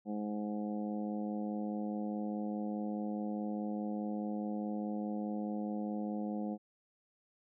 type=harmonic tone; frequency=104.8 Hz; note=G#2; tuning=16 cents sharp; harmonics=2 / 3 / 4 / 5 / 6 / 7 / 8; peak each=-36 / -42 / -50 / -45 / -56 / -47 / -56 dBFS; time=0.05-6.58 s; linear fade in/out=50 ms; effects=none